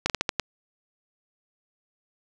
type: slowing click train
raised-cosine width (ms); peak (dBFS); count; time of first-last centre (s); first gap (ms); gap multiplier
0.2; -6; 6; 0.06-0.397; 38; 1.29
effects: none